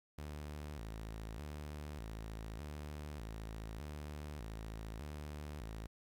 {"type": "tone with vibrato", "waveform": "sawtooth", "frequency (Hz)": 63.7, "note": "C2", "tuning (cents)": -46, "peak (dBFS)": -40, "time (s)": [0.18, 5.87], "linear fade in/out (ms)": 5, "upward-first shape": "square", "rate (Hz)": 0.83, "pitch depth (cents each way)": 270, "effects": ["12-bit"]}